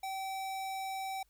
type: tone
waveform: square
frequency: 770 Hz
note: G5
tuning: 31 cents flat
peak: -37 dBFS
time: 0.03-1.23 s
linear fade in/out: 5 ms
effects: added 50 Hz sine -70 dBFS peak until 1.29 s + white hiss -75 dBFS RMS until 1.29 s